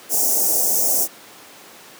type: band-stop noise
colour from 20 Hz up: white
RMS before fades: -18 dBFS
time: 0.09-1.08 s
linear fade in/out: 50 ms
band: 800 to 5600 Hz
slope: 48 dB/octave
effects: pink hiss -42 dBFS RMS until 1.99 s + high-pass 300 Hz 12 dB/octave